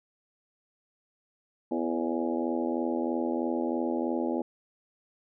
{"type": "harmonic tone with a mistuned harmonic", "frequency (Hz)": 83.1, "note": "E2", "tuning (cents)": 15, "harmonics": [3, 4, 5, 6, 7, 8, 9, 10], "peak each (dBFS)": [-31, -31, -37, -37, -37, -42, -44, -39], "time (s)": [1.71, 4.42], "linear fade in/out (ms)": 5, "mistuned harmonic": 6, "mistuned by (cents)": 36, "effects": []}